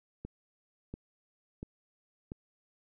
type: click train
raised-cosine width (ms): 3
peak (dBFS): -27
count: 4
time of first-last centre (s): 0.25-2.319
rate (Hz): 1.45
effects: none